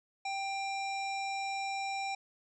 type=harmonic tone with a mistuned harmonic; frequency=784 Hz; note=G5; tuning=in tune; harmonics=1 / 3 / 5 / 7 / 9 / 10; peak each=-35 / -39 / -48 / -47 / -53 / -55 dBFS; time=0.25-2.15 s; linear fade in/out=5 ms; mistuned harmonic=3; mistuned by=+19 cents; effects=none